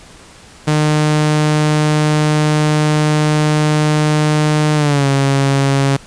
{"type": "tone with pitch glide", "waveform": "sawtooth", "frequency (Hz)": [152, 137.78], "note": ["D#3", "C#3"], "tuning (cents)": [-40, -10], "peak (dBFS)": -7, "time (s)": [0.67, 5.97], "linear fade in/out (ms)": 10, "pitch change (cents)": -170, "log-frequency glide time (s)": [4.75, 5.07], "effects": ["pink hiss -40 dBFS RMS until 6.06 s", "resampled to 22050 Hz"]}